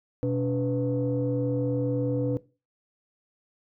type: tone cluster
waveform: sine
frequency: 125.2 / 287.5 / 494.7 Hz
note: B2 / D4 / B4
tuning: +24 / -37 / +3 cents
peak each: -27 dBFS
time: 0.23-2.37 s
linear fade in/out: 0 ms
effects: noise-tail reverb RT60 0.3 s tail -19 dB re dry + tanh soft clip ceiling -17 dBFS